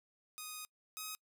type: tone pair in turn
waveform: 5% pulse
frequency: 1244.5 / 1262.6 Hz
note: D#6 / D#6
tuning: 0 / +25 cents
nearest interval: unison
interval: 25 cents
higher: second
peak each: -32 / -30 dBFS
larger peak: second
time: 0.38-0.65 / 0.97-1.15 s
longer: first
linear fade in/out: 0 ms
effects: noise-tail reverb RT60 0.1 s tail -26 dB re dry

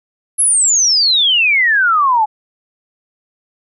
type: exponential sweep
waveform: sine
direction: down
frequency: 11175 to 830.6 Hz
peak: -9 dBFS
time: 0.38-2.26 s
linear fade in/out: 20 ms
effects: none

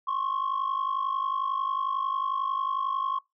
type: tone pair together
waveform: sine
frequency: 1057.6 / 1108.7 Hz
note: C6 / C#6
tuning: +18 / 0 cents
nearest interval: minor second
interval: 82 cents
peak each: -27 dBFS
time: 0.07-3.19 s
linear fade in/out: 10 ms
effects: noise-tail reverb RT60 0.2 s tail -24 dB re dry + tanh soft clip ceiling -22 dBFS

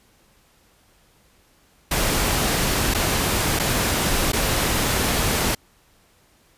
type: noise with dropouts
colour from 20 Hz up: pink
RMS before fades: -21 dBFS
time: 1.91-5.55 s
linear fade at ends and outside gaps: 5 ms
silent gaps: 2.94-2.946 / 3.591-3.596 / 4.32-4.331 s
effects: pink hiss -58 dBFS RMS until 6.57 s + resampled to 32000 Hz

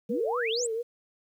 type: exponential sweep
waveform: sine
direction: up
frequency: 190 to 8670 Hz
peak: -29 dBFS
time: 0.09-0.67 s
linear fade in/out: 10 ms
type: tone with vibrato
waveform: sine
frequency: 466.2 Hz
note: A#4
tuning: in tune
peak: -28 dBFS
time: 0.09-0.83 s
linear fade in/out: 20 ms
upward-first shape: triangle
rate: 4.3 Hz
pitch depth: 110 cents each way
effects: 10-bit

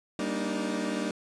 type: chord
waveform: 30% pulse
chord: Eb major seventh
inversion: first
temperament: equal with one note detuned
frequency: 196 / 233.1 / 289.5 / 311.1 Hz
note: G3 / Bb3 / D4 / Eb4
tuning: 0 / 0 / -25 / 0 cents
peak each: -32 dBFS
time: 0.19-1.11 s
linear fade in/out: 2 ms
effects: resampled to 22050 Hz

